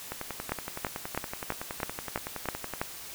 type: two click trains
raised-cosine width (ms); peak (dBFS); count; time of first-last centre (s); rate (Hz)
0.5; -13 / -19; 8 / 29; 0.52-2.815 / 0.12-2.737; 3.05 / 10.7
effects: white hiss -43 dBFS RMS until 3.14 s